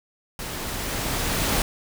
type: noise with level ramp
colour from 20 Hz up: pink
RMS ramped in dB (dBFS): -33 to -22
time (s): 0.39-1.62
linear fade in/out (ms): 2
effects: none